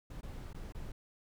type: noise with dropouts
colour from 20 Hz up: brown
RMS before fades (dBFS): -44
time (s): 0.1-0.92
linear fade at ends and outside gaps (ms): 5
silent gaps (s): 0.211-0.23 / 0.531-0.545 / 0.724-0.747
effects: none